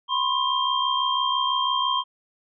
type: tone cluster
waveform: sine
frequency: 1004 / 1070 / 3184 Hz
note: B5 / C6 / G7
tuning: +28 / +38 / +26 cents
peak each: -25 dBFS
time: 0.08-2.04 s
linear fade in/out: 50 ms
effects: none